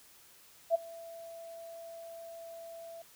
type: tone with ADSR envelope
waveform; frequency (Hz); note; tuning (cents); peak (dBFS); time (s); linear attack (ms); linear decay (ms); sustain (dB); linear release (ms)
sine; 667; E5; +20; -21; 0.7-3.02; 46; 16; -23; 4
effects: white hiss -59 dBFS RMS until 3.15 s